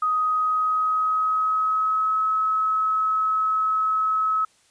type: tone with pitch glide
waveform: sine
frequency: 1252 to 1287.2 Hz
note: D#6 to E6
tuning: +10 to -42 cents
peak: -19 dBFS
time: 0.02-4.45 s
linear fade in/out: 5 ms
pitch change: +48 cents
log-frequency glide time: 0.12-2.24 s
effects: white hiss -60 dBFS RMS until 4.7 s + resampled to 22050 Hz